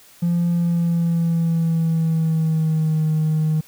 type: tone with pitch glide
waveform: triangle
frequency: 172.2 to 156.09 Hz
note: F3 to D#3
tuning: -24 to +6 cents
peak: -13 dBFS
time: 0.22-3.61 s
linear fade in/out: 10 ms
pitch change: -170 cents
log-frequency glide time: 0.5-3.05 s
effects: tanh soft clip ceiling -12 dBFS + white hiss -49 dBFS RMS until 3.67 s